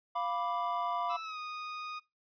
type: chord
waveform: triangle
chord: B diminished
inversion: second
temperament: equal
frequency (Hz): 698.5 / 987.8 / 1174.7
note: F5 / B5 / D6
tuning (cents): 0 / 0 / 0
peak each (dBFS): -34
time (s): 0.15-1.17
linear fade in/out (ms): 10
type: tone with pitch glide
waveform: sawtooth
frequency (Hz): 1312 to 1239.1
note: E6 to D#6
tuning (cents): -9 to -8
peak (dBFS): -35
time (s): 1.09-2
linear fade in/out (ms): 20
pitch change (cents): -99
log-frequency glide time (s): 1.23-1.38
effects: noise-tail reverb RT60 0.2 s tail -19 dB re dry + resampled to 11025 Hz